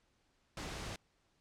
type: noise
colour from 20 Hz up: pink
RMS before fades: -43 dBFS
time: 0.57-0.96 s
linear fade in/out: 2 ms
effects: pink hiss -75 dBFS RMS until 1.4 s + low-pass 7000 Hz 12 dB/octave